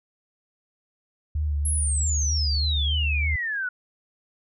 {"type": "tone with vibrato", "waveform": "sine", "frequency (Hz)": 74.3, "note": "D2", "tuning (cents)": 21, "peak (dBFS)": -22, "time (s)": [1.35, 3.36], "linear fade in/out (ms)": 5, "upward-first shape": "sine", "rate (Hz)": 3.2, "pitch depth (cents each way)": 43}
{"type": "exponential sweep", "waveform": "sine", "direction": "down", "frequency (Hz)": [11175, 1445], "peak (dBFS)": -25, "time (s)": [1.65, 3.69], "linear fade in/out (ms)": 5}
{"effects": []}